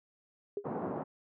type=tone with exponential decay; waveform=sine; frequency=406.9 Hz; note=G#4; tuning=35 cents flat; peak=-29 dBFS; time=0.57-0.67 s; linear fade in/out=2 ms; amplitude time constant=20 ms
type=band-pass noise; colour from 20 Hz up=pink; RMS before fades=-37 dBFS; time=0.64-1.04 s; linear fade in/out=20 ms; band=160 to 1000 Hz; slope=24 dB/octave
effects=none